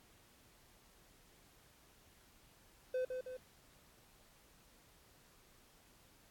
triangle tone with echo, 510 Hz, C5, 44 cents flat, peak -32 dBFS, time 2.94-3.05 s, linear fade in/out 5 ms, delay 160 ms, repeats 2, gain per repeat -5 dB, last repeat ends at 3.37 s, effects pink hiss -66 dBFS RMS until 6.3 s + AAC 64 kbps

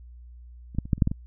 clicks, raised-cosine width 5 ms, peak -28 / -12 / -26 / -8 / -24 / -6 / -11 / -16 dBFS, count 8, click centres 0.749 / 0.786 / 0.855 / 0.932 / 0.98 / 1.022 / 1.074 / 1.115 s, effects added 60 Hz sine -43 dBFS peak until 1.26 s

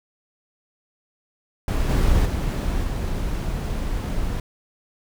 brown noise with level steps, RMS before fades -21 / -18 / -23 / -25 dBFS, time 1.68-4.4 s, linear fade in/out 2 ms, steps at 1.89 / 2.25 / 2.83 s, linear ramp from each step 10 ms, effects none

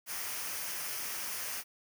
white noise with comb filter, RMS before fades -38 dBFS, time 0.06-1.64 s, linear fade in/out 50 ms, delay 0.26 ms, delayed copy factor -0.5, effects none

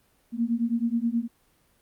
sine beating tone pair, 228.6 / 238 Hz, A#3 / A#3, -34 / +36 cents, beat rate 9.4 Hz, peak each -26 / -26 dBFS, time 0.32-1.28 s, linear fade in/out 50 ms, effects pink hiss -65 dBFS RMS until 1.81 s + Opus 32 kbps

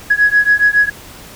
sine beating tone pair, 1669 / 1676.2 Hz, G#6 / G#6, +8 / +16 cents, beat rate 7.2 Hz, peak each -11 dBFS, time 0.1-0.9 s, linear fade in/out 10 ms, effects tanh soft clip ceiling -1 dBFS + pink hiss -36 dBFS RMS until 1.35 s

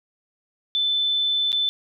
sine tone with dropouts, 3520 Hz, A7, in tune, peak -19 dBFS, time 0.75-1.69 s, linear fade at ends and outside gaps 0 ms, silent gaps 1.519-1.528 s, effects none

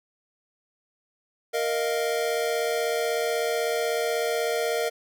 square chord, Bb suspended fourth, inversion none, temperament equal, 466.2 / 622.3 / 698.5 Hz, Bb4 / Eb5 / F5, 0 / 0 / 0 cents, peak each -27 / -30 / -32 dBFS, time 1.53-4.9 s, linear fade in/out 20 ms, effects none

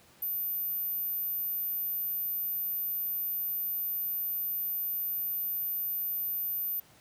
sine tone, 13860 Hz, A9, 27 cents flat, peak -30 dBFS, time 0.22-6.8 s, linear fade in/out 5 ms, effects pink hiss -59 dBFS RMS until 7 s + high-pass 80 Hz 12 dB/octave

